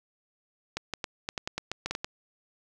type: clicks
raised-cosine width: 0.2 ms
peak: -14 dBFS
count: 12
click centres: 0.77 / 0.937 / 1.042 / 1.289 / 1.378 / 1.475 / 1.58 / 1.716 / 1.86 / 1.91 / 1.951 / 2.045 s
effects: none